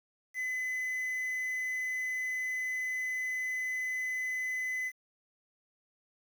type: tone with quantisation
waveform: triangle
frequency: 2019 Hz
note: B6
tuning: 38 cents sharp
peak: -30 dBFS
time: 0.34-4.92 s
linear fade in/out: 50 ms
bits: 9
effects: none